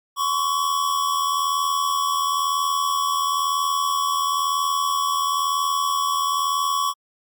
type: tone pair together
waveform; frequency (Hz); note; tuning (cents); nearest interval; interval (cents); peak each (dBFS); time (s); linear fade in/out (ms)
square; 1043 / 1124; C6 / C#6; -6 / +24; minor second; 130; -27 / -21; 0.16-6.94; 50
effects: MP3 96 kbps